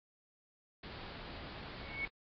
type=low-pass noise; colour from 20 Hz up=pink; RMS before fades=-48 dBFS; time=0.83-2.08 s; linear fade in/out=5 ms; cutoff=4800 Hz; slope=96 dB/octave
type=tone with exponential growth; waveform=sine; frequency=2217 Hz; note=C#7; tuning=in tune; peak=-32 dBFS; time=1.72-2.05 s; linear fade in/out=1 ms; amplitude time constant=71 ms
effects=AAC 32 kbps